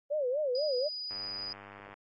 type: tone with vibrato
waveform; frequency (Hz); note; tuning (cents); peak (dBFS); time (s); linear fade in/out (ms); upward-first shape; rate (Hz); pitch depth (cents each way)
sine; 550; C#5; -14; -28; 0.1-0.89; 20; sine; 4.1; 200
type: tone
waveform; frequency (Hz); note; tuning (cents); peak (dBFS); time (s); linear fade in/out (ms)
sine; 4937; D#8; -14; -36; 0.55-1.53; 2
type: click train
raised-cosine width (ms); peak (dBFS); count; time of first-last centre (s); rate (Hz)
0.5; -33; 84; 1.11-1.94; 100
effects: AAC 32 kbps